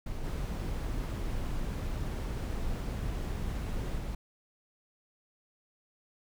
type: noise with level steps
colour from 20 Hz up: brown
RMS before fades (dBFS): -37 / -34 / -36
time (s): 0.06-4.15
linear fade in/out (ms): 5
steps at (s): 0.23 / 3.97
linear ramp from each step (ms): 20
effects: none